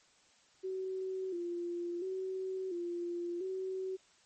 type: tone with vibrato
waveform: sine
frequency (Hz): 361.7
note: F#4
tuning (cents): -39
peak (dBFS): -35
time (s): 0.63-3.97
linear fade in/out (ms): 20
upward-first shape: square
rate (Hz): 0.72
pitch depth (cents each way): 73
effects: white hiss -66 dBFS RMS until 4.25 s + MP3 32 kbps